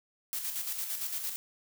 blue noise with tremolo, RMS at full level -34 dBFS, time 0.33-1.36 s, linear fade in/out 0 ms, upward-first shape square, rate 8.8 Hz, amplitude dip 45%, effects none

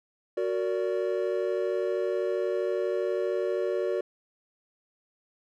triangle chord, Gb augmented, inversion none, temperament just, 370 / 462.5 / 578.1 Hz, Gb4 / Bb4 / D5, 0 / -14 / -27 cents, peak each -27 / -29 / -29 dBFS, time 0.37-4.01 s, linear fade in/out 5 ms, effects none

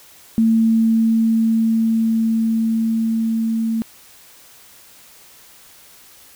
sine tone with level ramp, 224.9 Hz, A3, 38 cents sharp, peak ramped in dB -11 to -17 dBFS, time 0.38-3.82 s, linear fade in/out 0 ms, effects white hiss -46 dBFS RMS until 6.35 s

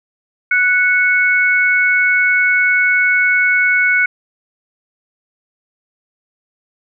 sine tone pair together, 1480.5 / 2210 Hz, F#6 / C#7, +1 / -6 cents, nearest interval perfect fifth, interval 693 cents, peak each -13 dBFS, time 0.51-4.06 s, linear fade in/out 5 ms, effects none

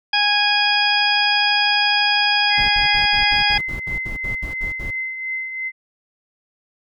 harmonic tone, 826 Hz, G#5, 10 cents flat, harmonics 1 / 2 / 3 / 4 / 6, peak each -21 / -21 / -21 / -21 / -21 dBFS, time 0.13-3.58 s, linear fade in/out 5 ms
sine tone with tremolo, 2061 Hz, C7, 27 cents flat, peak -21 dBFS, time 2.49-5.72 s, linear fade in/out 50 ms, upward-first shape triangle, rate 2.9 Hz, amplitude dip 55%
brown noise bursts, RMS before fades -29 dBFS, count 13, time 2.57-4.91 s, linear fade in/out 10 ms, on 120 ms, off 65 ms
effects none

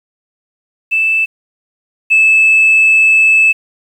sine tone pair in turn, 2637 / 2616 Hz, E7 / E7, 0 / -14 cents, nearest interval unison, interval 14 cents, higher first, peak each -9 / -4 dBFS, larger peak second, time 0.91-1.26 / 2.1-3.53 s, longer second, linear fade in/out 20 ms, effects tanh soft clip ceiling -2 dBFS + 7-bit

